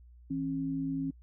sine tone pair together, 161.38 / 271.4 Hz, E3 / C#4, -36 / -36 cents, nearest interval major sixth, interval 900 cents, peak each -37 / -31 dBFS, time 0.3-1.11 s, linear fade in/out 10 ms, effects noise-tail reverb RT60 0.1 s tail -26 dB re dry + added 60 Hz sine -52 dBFS peak until 1.22 s

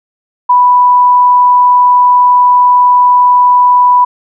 sine tone, 987.8 Hz, B5, in tune, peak -3 dBFS, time 0.49-4.05 s, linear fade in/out 10 ms, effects none

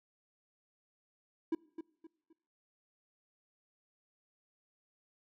triangle tone with echo, 325.9 Hz, E4, 20 cents flat, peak -27 dBFS, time 1.52-1.55 s, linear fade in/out 5 ms, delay 260 ms, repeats 3, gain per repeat -10 dB, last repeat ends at 2.33 s, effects noise-tail reverb RT60 0.9 s tail -25 dB re dry

